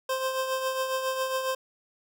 25% pulse tone with tremolo, 523.3 Hz, C5, in tune, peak -21 dBFS, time 0.09-1.55 s, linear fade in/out 5 ms, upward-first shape triangle, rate 7.3 Hz, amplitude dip 55%, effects none

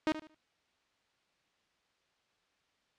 sawtooth tone with echo, 311.1 Hz, D#4, in tune, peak -23 dBFS, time 0.07-0.12 s, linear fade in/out 0 ms, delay 75 ms, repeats 3, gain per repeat -12 dB, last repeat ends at 0.345 s, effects white hiss -74 dBFS RMS until 2.98 s + low-pass 4000 Hz 12 dB/octave

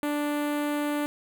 sawtooth tone with notch filter, 293.7 Hz, D4, in tune, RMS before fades -28 dBFS, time 0.03-1.06 s, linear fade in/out 0 ms, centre 5400 Hz, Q 0.81, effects none

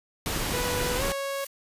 pink noise, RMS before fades -29 dBFS, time 0.26-1.12 s, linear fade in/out 0 ms
sawtooth tone with pitch glide, 492.1 to 552.4 Hz, B4 to C#5, -6 to -6 cents, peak -25 dBFS, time 0.53-1.45 s, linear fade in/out 10 ms, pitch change +200 cents, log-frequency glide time 0.96-1.03 s
blue noise with exponential growth, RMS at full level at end -36 dBFS, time 1.03-1.47 s, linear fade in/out 5 ms, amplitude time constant 95 ms
effects resampled to 32000 Hz

